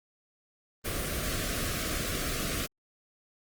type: band-stop noise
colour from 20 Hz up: pink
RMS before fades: -32 dBFS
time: 0.84-2.67 s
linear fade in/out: 20 ms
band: 720 to 1100 Hz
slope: 96 dB/octave
effects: Opus 24 kbps